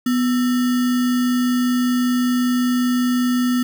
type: tone with sample-and-hold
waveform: sine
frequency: 247.6 Hz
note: B3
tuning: 5 cents sharp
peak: -15 dBFS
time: 0.06-3.63 s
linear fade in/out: 5 ms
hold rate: 1575 Hz
effects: none